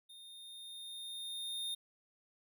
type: tone with level ramp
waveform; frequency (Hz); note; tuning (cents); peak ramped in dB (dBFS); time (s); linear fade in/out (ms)
square; 3659; A#7; -33; -53 to -37; 0.09-1.75; 10
effects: none